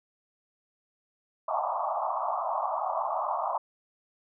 pink band-pass noise, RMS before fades -30 dBFS, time 1.48-3.58 s, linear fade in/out 5 ms, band 620 to 1200 Hz, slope 96 dB/octave, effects none

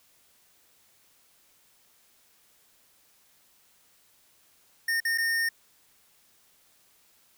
square tone with dropouts, 1830 Hz, A#6, 32 cents flat, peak -25 dBFS, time 4.88-5.49 s, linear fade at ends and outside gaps 5 ms, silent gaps 5.003-5.05 / 5.177-5.182 s, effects white hiss -63 dBFS RMS until 7.37 s

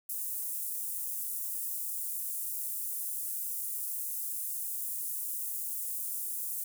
pink high-pass noise, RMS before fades -36 dBFS, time 0.09-6.64 s, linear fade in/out 5 ms, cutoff 9700 Hz, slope 24 dB/octave, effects none

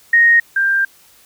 sine tone pair in turn, 1864.7 / 1587 Hz, A#6 / G6, 0 / +21 cents, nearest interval minor third, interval 279 cents, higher first, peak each -7 / -12 dBFS, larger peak first, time 0.13-0.4 / 0.56-0.85 s, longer second, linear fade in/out 5 ms, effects white hiss -49 dBFS RMS until 1.25 s

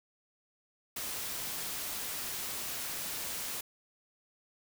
white noise, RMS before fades -38 dBFS, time 0.96-3.61 s, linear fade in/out 5 ms, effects none

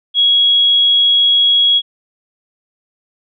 sine tone, 3322 Hz, G#7, in tune, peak -8 dBFS, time 0.14-1.82 s, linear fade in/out 50 ms, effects none

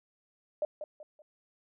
sine tone with echo, 604 Hz, D5, 48 cents sharp, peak -27 dBFS, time 0.62-0.65 s, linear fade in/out 2 ms, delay 190 ms, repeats 3, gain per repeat -9 dB, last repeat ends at 1.22 s, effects none

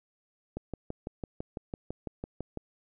click train, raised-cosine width 2 ms, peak -22 dBFS, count 13, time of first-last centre 0.57-2.573 s, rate 5.99 Hz, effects none

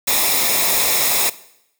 white noise with comb filter, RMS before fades -17 dBFS, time 0.07-1.3 s, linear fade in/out 10 ms, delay 0.66 ms, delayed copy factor -0.6, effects noise-tail reverb RT60 0.8 s tail -18 dB re dry

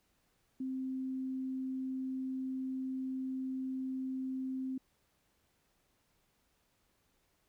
sine tone, 261.6 Hz, C4, in tune, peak -35 dBFS, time 0.6-4.78 s, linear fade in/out 5 ms, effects pink hiss -75 dBFS RMS until 7.48 s

